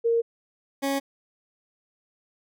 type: tone pair in turn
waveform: sine / 20% pulse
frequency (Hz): 463.4 / 275.5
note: A#4 / C#4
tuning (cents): -10 / -11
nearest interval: major sixth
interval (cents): 901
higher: first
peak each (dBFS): -19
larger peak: neither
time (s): 0.04-0.22 / 0.82-1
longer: neither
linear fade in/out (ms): 20
effects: none